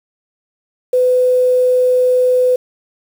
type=tone with quantisation; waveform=sine; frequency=503 Hz; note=B4; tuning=32 cents sharp; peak=-9 dBFS; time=0.93-2.56 s; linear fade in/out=5 ms; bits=6; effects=none